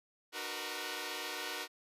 5% pulse chord, B major seventh, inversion first, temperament equal with one note detuned, 303.3 / 370 / 466.2 / 493.9 Hz, D#4 / F#4 / A#4 / B4, -44 / 0 / 0 / 0 cents, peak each -34 / -32 / -31 / -34 dBFS, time 0.32-1.68 s, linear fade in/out 50 ms, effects resampled to 32000 Hz

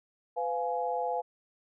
sine chord, F diminished, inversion second, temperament just, 502.9 / 698.5 / 838.1 Hz, Cb5 / F5 / Ab5, +31 / 0 / +16 cents, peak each -33 dBFS, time 0.36-1.22 s, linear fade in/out 20 ms, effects none

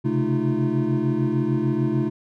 triangle tone cluster, 130.3 / 137 / 217.4 / 307.3 / 344.3 Hz, C3 / C#3 / A3 / D#4 / F4, -7 / -20 / -21 / -21 / -25 cents, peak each -24 dBFS, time 0.04-2.1 s, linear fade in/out 20 ms, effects none

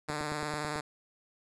5% pulse tone with vibrato, 149.8 Hz, D3, 35 cents sharp, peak -22 dBFS, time 0.08-0.81 s, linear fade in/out 10 ms, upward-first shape triangle, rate 19 Hz, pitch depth 46 cents each way
click train, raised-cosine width 2 ms, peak -27 dBFS, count 7, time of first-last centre 0.1-0.759 s, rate 9.11 Hz
effects resampled to 24000 Hz

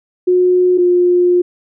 sine tone pair in turn, 362.4 / 355.6 Hz, F#4 / F4, -36 / +31 cents, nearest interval unison, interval 33 cents, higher first, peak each -8 dBFS, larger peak neither, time 0.27-0.78 / 0.78-1.42 s, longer second, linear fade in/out 10 ms, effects none

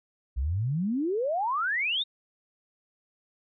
sine exponential sweep, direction up, 58.5 to 3802 Hz, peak -25 dBFS, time 0.36-2.04 s, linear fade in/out 20 ms, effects none

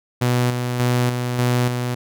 sawtooth tone with tremolo, 123.2 Hz, B2, 4 cents flat, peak -12 dBFS, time 0.21-1.95 s, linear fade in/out 10 ms, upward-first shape square, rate 1.7 Hz, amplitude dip 45%, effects none

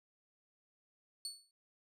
30% pulse tone with exponential decay, 4435 Hz, C#8, in tune, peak -34 dBFS, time 1.25-1.51 s, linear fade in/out 1 ms, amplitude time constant 55 ms, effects noise-tail reverb RT60 0.2 s tail -26 dB re dry + resampled to 32000 Hz

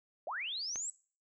sine linear sweep, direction up, 529 to 7902 Hz, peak -36 dBFS, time 0.27-0.9 s, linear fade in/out 2 ms
click, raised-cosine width 0.3 ms, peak -28 dBFS, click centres 0.758 s
effects noise-tail reverb RT60 0.4 s tail -20 dB re dry

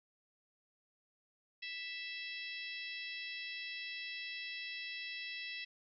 harmonic tone, 659.3 Hz, E5, in tune, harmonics 3 / 4 / 5 / 6 / 7 / 8, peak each -47 / -45 / -50 / -50 / -56 / -52 dBFS, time 1.62-5.65 s, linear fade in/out 10 ms, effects none

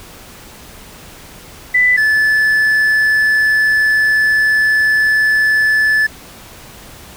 sine / triangle tone pair in turn, 1992 / 1737.1 Hz, B6 / A6, +14 / -23 cents, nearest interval major second, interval 237 cents, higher first, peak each -8 dBFS, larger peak neither, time 1.74-1.97 / 1.97-6.07 s, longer second, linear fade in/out 10 ms, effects pink hiss -37 dBFS RMS until 7.16 s

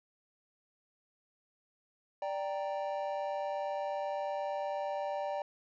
triangle chord, G minor, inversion second, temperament equal, 587.3 / 784 / 932.3 Hz, D5 / G5 / Bb5, 0 / 0 / 0 cents, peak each -34 / -36 / -40 dBFS, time 2.22-5.42 s, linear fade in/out 2 ms, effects resampled to 16000 Hz

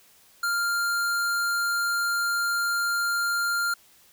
square tone, 1396.9 Hz, F6, in tune, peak -24 dBFS, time 0.43-3.74 s, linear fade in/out 5 ms, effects white hiss -57 dBFS RMS until 4.12 s

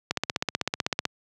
click train, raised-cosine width 0.2 ms, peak -7 dBFS, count 16, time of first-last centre 0.11-1.053 s, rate 15.9 Hz, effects high-pass 100 Hz 12 dB/octave

